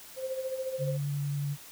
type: tone with tremolo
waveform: sine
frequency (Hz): 523.3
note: C5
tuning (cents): 0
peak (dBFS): -29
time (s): 0.16-0.98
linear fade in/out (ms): 50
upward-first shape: sine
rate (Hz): 14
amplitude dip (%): 60
type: tone with vibrato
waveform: sine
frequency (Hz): 143.2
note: D3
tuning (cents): -43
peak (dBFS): -29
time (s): 0.78-1.57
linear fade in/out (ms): 50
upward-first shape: triangle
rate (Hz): 11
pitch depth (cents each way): 13
effects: white hiss -49 dBFS RMS until 1.71 s